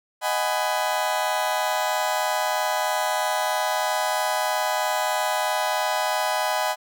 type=chord; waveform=35% pulse; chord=G# minor seventh; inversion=second; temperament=just; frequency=623 / 747.5 / 830.6 / 996.7 Hz; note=D#5 / F#5 / G#5 / B5; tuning=+2 / +17 / 0 / +16 cents; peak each=-26 dBFS; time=0.21-6.76 s; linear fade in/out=50 ms; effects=none